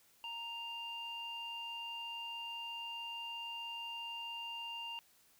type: tone with low-pass filter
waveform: square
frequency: 932.3 Hz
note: A#5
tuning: in tune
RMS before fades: -44 dBFS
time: 0.24-4.99 s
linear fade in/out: 0 ms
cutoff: 2900 Hz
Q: 5.6
effects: white hiss -68 dBFS RMS until 5.39 s